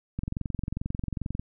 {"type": "click train", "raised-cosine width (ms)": 5, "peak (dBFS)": -18, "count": 28, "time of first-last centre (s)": [0.19, 1.395], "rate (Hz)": 22.4, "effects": []}